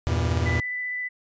45% pulse chord, E diminished, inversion none, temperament just, 82.41 / 98.89 / 118.67 Hz, E2 / G2 / Bb2, 0 / +16 / +31 cents, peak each -24 / -30 / -26 dBFS, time 0.07-0.6 s, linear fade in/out 0 ms
sine tone with vibrato, 1991 Hz, B6, 14 cents sharp, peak -27 dBFS, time 0.45-1.09 s, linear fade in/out 20 ms, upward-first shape triangle, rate 15 Hz, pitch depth 10 cents each way
effects resampled to 16000 Hz

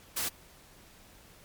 white noise, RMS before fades -32 dBFS, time 0.16-0.29 s, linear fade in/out 10 ms, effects pink hiss -56 dBFS RMS until 1.44 s + MP3 96 kbps

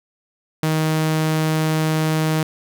sawtooth tone, 157.2 Hz, D#3, 18 cents sharp, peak -13 dBFS, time 0.63-2.43 s, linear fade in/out 2 ms, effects none

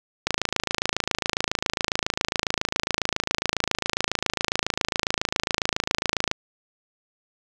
click train, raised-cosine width 0.2 ms, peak -4 dBFS, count 166, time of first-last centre 0.27-6.314 s, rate 27.3 Hz, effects none

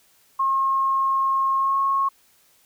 sine tone with pitch glide, 1077 to 1091.4 Hz, C6 to C#6, +50 to -27 cents, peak -18 dBFS, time 0.39-2.09 s, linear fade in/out 10 ms, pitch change +23 cents, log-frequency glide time 1.58-1.77 s, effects white hiss -59 dBFS RMS until 2.65 s

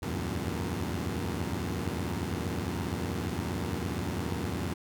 15% pulse tone cluster, 73.3 / 84.6 / 93.2 / 99.7 / 116.9 Hz, D2 / E2 / F#2 / G2 / A#2, -3 / +45 / +13 / +30 / +5 cents, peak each -33 / -29 / -31 / -33 / -32 dBFS, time 0.02-4.74 s, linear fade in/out 10 ms, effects none

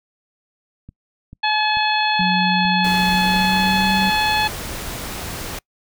click train, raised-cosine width 5 ms, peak -25 dBFS, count 8, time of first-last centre 0.89-3.974 s, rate 2.27 Hz
harmonic tone, 855 Hz, A5, 50 cents flat, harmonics 1 / 2 / 3 / 4 / 5, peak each -19 / -22 / -24 / -25 / -26 dBFS, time 1.43-4.48 s, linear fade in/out 10 ms
sine tone with pitch glide, 182.8 to 192.11 Hz, F#3 to G3, -21 to -35 cents, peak -19 dBFS, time 2.19-4.1 s, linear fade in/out 5 ms, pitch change +86 cents, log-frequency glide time 3.11-3.88 s
pink noise, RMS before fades -29 dBFS, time 2.84-5.59 s, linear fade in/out 5 ms
effects noise-tail reverb RT60 0.1 s tail -26 dB re dry

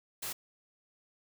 white noise, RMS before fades -38 dBFS, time 0.22-0.33 s, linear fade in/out 10 ms, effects none

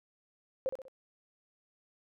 sine tone with echo, 526 Hz, C5, 9 cents sharp, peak -28 dBFS, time 0.66-0.69 s, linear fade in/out 0 ms, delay 64 ms, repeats 3, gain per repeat -7 dB, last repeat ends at 0.882 s, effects none

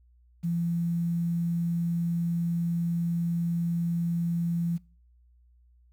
sine tone with quantisation, 170 Hz, F3, 46 cents flat, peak -25 dBFS, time 0.43-4.78 s, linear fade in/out 20 ms, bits 9, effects noise-tail reverb RT60 0.4 s tail -23 dB re dry + added 60 Hz sine -57 dBFS peak until 5.92 s

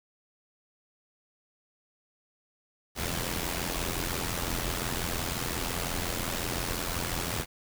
pink noise with amplitude modulation, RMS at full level -29 dBFS, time 2.95-7.46 s, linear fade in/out 50 ms, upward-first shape sine, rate 85.7 Hz, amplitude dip 70%, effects none

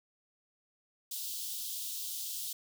white high-pass noise, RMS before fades -39 dBFS, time 1.11-2.53 s, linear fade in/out 5 ms, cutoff 3100 Hz, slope 48 dB/octave, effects none

